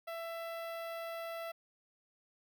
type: tone with notch filter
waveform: sawtooth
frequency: 666 Hz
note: E5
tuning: 18 cents sharp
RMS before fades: -42 dBFS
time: 0.07-1.52 s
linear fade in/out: 10 ms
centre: 7100 Hz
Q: 0.58
effects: none

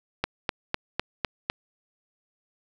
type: click train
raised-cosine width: 0.3 ms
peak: -8 dBFS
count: 6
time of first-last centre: 0.24-1.499 s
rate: 3.97 Hz
effects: none

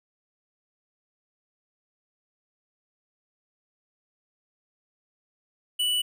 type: tone with hard clipping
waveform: triangle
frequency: 2960 Hz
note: F#7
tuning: in tune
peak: -24 dBFS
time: 5.79-6.02 s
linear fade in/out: 10 ms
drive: 15 dB
effects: none

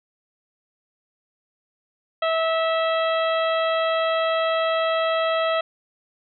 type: harmonic tone with a mistuned harmonic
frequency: 650 Hz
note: E5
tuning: 24 cents flat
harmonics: 1 / 2 / 3 / 4 / 5 / 6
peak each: -21 / -25 / -31 / -33 / -32 / -38 dBFS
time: 2.22-5.61 s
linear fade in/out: 5 ms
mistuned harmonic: 4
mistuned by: +24 cents
effects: none

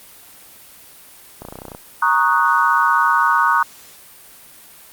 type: clicks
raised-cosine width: 1 ms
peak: -18 dBFS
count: 11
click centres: 1.42 / 1.451 / 1.486 / 1.525 / 1.556 / 1.588 / 1.619 / 1.653 / 1.683 / 1.718 / 1.749 s
type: chord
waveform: sine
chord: D# minor seventh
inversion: second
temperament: equal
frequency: 932.3 / 1108.7 / 1244.5 / 1480 Hz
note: A#5 / C#6 / D#6 / F#6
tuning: 0 / 0 / 0 / 0 cents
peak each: -18 dBFS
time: 2.02-3.63 s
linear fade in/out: 5 ms
effects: white hiss -43 dBFS RMS until 4.92 s + Opus 32 kbps

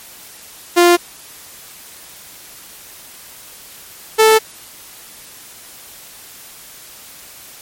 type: tone pair in turn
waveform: sawtooth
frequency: 348.9 / 439.6 Hz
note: F4 / A4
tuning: -2 / -2 cents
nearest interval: major third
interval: 400 cents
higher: second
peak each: -3 dBFS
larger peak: neither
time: 0.76-0.97 / 4.18-4.39 s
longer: neither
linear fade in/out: 20 ms
effects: white hiss -38 dBFS RMS until 7.61 s + MP3 64 kbps

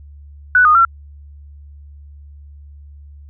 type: tone with pitch steps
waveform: sine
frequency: 1485 / 1231 / 1358 Hz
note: F#6 / D#6 / F6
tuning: +6 / -19 / -49 cents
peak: -7 dBFS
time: 0.55-0.85 s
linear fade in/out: 2 ms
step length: 100 ms
effects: added 72 Hz sine -36 dBFS peak until 3.29 s

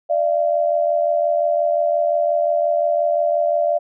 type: tone pair together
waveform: sine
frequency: 594 / 679.7 Hz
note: D5 / F5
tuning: +20 / -47 cents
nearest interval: major second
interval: 233 cents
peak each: -18 dBFS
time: 0.09-3.79 s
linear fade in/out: 20 ms
effects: none

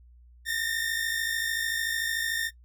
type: tone pair together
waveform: sawtooth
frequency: 1790 / 1843.5 Hz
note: A6 / A#6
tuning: +29 / -20 cents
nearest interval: minor second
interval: 51 cents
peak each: -27 dBFS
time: 0.45-2.51 s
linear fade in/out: 50 ms
effects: noise-tail reverb RT60 0.1 s tail -19 dB re dry + added 60 Hz sine -51 dBFS peak until 2.64 s

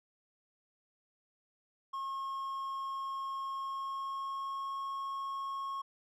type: tone with pitch glide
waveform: triangle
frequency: 1082 to 1091.4 Hz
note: C#6 to C#6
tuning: -42 to -27 cents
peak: -34 dBFS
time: 1.93-5.82 s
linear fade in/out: 10 ms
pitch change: +15 cents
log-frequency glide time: 3.55-4.77 s
effects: none

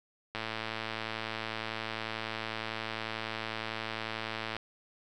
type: click train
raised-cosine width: 0.3 ms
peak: -19 dBFS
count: 469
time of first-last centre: 0.35-4.566 s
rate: 111 Hz
effects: none

